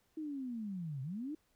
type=linear two-way sweep; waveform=sine; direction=down then up; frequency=319.7 to 126.4 to 319.7 Hz; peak=-38 dBFS; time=0.17-1.35 s; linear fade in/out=5 ms; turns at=1.02 s; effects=pink hiss -75 dBFS RMS until 1.55 s